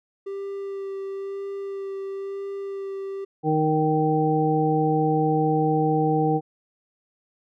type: tone with vibrato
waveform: triangle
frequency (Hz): 393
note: G4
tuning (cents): +4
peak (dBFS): -27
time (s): 0.26-3.25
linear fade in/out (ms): 10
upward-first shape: sine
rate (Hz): 1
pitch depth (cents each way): 13
type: harmonic tone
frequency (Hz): 155.56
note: D#3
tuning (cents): 0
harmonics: 1 / 2 / 3 / 5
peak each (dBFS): -24 / -24 / -24 / -24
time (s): 3.43-6.41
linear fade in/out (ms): 50
effects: none